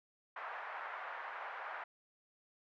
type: band-pass noise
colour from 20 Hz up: white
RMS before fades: -45 dBFS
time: 0.36-1.84 s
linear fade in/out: 5 ms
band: 660 to 1700 Hz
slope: 24 dB/octave
effects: none